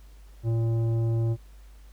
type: tone with tanh clipping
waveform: triangle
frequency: 114.5 Hz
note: A#2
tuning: 31 cents flat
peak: -24 dBFS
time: 0.43-1.37 s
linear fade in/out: 50 ms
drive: 15 dB
effects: added 50 Hz sine -46 dBFS peak until 1.92 s + pink hiss -61 dBFS RMS until 1.92 s